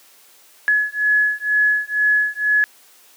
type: beating tone pair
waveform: sine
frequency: 1696 / 1698.1 Hz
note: G#6 / G#6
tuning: +36 / +38 cents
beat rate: 2.1 Hz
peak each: -18 dBFS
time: 0.68-2.64 s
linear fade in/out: 0 ms
effects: white hiss -50 dBFS RMS until 3.16 s + high-pass 300 Hz 12 dB/octave